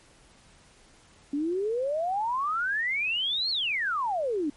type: exponential two-way sweep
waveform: sine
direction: up then down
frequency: 277.2 to 4413 to 277.2 Hz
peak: -25 dBFS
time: 1.33-4.5 s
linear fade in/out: 5 ms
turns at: 3.5 s
effects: pink hiss -57 dBFS RMS until 4.56 s + MP3 48 kbps